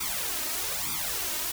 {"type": "noise with flanger", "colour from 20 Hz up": "white", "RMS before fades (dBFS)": -31, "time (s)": [0, 1.52], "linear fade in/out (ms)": 10, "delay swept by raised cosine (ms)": [0.84, 3.24], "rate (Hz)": 1.1, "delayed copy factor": 0.95, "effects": []}